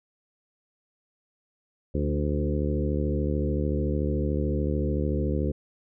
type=harmonic tone with a mistuned harmonic; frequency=73.6 Hz; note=D2; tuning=4 cents sharp; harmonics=1 / 2 / 3 / 4 / 5 / 6 / 7; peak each=-27 / -30 / -32 / -33 / -34 / -35 / -35 dBFS; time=1.94-5.52 s; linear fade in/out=10 ms; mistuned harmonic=4; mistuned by=+17 cents; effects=none